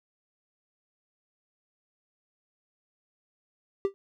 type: tone with exponential decay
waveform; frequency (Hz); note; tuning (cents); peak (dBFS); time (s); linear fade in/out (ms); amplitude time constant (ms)
triangle; 393.3; G4; +6; -17; 3.85-3.94; 0; 18
effects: none